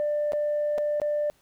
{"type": "tone with dropouts", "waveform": "sine", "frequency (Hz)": 593, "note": "D5", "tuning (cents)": 17, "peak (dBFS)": -22, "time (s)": [0, 1.3], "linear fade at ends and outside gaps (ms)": 0, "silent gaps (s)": [[0.321, 0.333], [0.779, 0.783], [1, 1.017]], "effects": ["tanh soft clip ceiling -20 dBFS", "pink hiss -64 dBFS RMS until 1.41 s"]}